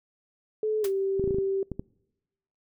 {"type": "tone with pitch glide", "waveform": "sine", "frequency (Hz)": [431.3, 388.7], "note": ["A4", "G4"], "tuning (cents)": [-35, -15], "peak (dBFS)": -24, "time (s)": [0.63, 1.63], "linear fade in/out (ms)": 2, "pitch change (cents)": -180, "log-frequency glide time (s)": [0.81, 0.87]}
{"type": "noise with exponential decay", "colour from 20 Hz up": "white", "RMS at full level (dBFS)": -31, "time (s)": [0.84, 0.93], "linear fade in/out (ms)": 5, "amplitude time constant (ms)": 19}
{"type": "clicks", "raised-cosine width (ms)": 3, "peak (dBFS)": -19, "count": 8, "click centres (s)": [1.196, 1.241, 1.276, 1.308, 1.345, 1.385, 1.717, 1.795]}
{"effects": ["noise-tail reverb RT60 1.0 s tail -26 dB re dry"]}